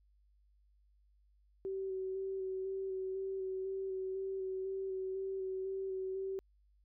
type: tone with vibrato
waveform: sine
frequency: 381.5 Hz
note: G4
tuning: 47 cents flat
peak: -36 dBFS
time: 1.65-6.39 s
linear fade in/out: 0 ms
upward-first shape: square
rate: 2 Hz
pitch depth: 15 cents each way
effects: added 50 Hz sine -66 dBFS peak until 6.84 s